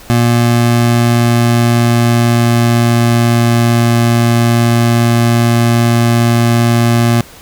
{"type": "tone with pitch glide", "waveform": "25% pulse", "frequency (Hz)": [118.7, 117.61], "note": ["A#2", "A#2"], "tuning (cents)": [32, 16], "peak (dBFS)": -4, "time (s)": [0.1, 7.21], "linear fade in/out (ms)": 0, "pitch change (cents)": -16, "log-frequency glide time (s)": [0.63, 4], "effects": ["pink hiss -36 dBFS RMS until 7.41 s"]}